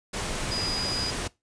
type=tone in noise; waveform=sine; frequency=4922 Hz; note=D#8; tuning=20 cents flat; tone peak=-28 dBFS; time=0.51-1.11 s; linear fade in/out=10 ms; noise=pink; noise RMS=-31 dBFS; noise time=0.13-1.28 s; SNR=0 dB; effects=noise-tail reverb RT60 0.2 s tail -20 dB re dry + resampled to 22050 Hz